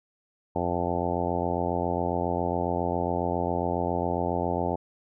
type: harmonic tone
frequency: 87.31 Hz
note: F2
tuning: in tune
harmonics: 1 / 2 / 3 / 4 / 5 / 6 / 7 / 8 / 9 / 10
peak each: -34 / -34 / -34 / -34 / -34 / -34 / -34 / -34 / -34 / -34 dBFS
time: 0.55-4.76 s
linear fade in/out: 10 ms
effects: none